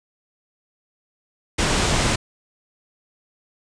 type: low-pass noise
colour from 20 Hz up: pink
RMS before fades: -20 dBFS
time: 1.58-2.16 s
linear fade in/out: 10 ms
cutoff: 8900 Hz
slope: 48 dB/octave
effects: none